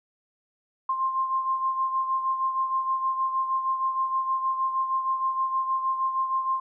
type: beating tone pair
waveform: sine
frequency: 1054 / 1060.4 Hz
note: C6 / C6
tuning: +12 / +23 cents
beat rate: 6.4 Hz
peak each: -24 / -32 dBFS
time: 0.89-6.6 s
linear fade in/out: 5 ms
effects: none